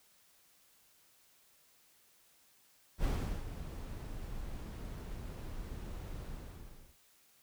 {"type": "noise with ADSR envelope", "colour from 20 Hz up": "brown", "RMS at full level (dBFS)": -31, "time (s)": [2.98, 6.97], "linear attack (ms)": 62, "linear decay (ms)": 390, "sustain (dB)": -12, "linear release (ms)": 730, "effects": ["white hiss -67 dBFS RMS until 7.42 s"]}